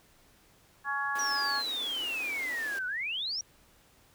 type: harmonic tone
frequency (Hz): 280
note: C#4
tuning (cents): +18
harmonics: 3 / 4 / 5 / 6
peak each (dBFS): -37 / -34 / -41 / -32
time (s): 0.84-1.63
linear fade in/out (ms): 50
type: high-pass noise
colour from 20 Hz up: pink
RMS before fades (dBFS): -45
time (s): 1.15-2.79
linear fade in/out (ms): 5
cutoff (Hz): 240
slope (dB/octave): 96
type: exponential two-way sweep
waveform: sine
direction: down then up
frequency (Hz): 5850 to 1460 to 5790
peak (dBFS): -31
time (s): 1.19-3.41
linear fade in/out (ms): 2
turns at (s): 2.87
effects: pink hiss -62 dBFS RMS until 4.14 s